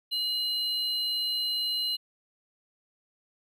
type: tone pair together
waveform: triangle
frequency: 2900 / 4081 Hz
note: F#7 / C8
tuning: -35 / -44 cents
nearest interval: tritone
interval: 591 cents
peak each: -31 / -27 dBFS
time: 0.11-1.97 s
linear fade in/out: 20 ms
effects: none